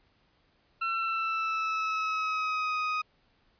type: tone with pitch glide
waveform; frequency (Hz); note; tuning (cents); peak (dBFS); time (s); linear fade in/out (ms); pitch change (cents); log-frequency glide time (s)
30% pulse; 1349 to 1251.4; E6 to D#6; +40 to +10; -25; 0.81-3.02; 10; -130; 0.91-2.77
effects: pink hiss -68 dBFS RMS until 3.59 s + resampled to 11025 Hz